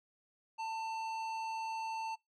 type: tone with tanh clipping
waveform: sine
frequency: 893 Hz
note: A5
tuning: 25 cents sharp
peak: -38 dBFS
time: 0.58-2.16 s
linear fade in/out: 20 ms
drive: 13 dB
effects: noise-tail reverb RT60 0.2 s tail -25 dB re dry + MP3 96 kbps